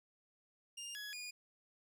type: tone with pitch steps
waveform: 20% pulse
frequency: 2811 / 1680 / 2446 Hz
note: F7 / G#6 / D#7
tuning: +11 / +19 / -30 cents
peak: -39 dBFS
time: 0.77-1.31 s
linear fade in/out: 10 ms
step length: 180 ms
effects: none